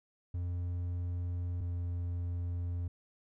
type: tone pair in turn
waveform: triangle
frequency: 88 / 87.39 Hz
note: F2 / F2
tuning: +14 / +2 cents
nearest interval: unison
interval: 12 cents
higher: first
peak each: -31 / -31 dBFS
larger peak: neither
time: 0.34-1.61 / 1.61-2.88 s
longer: neither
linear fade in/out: 5 ms
effects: none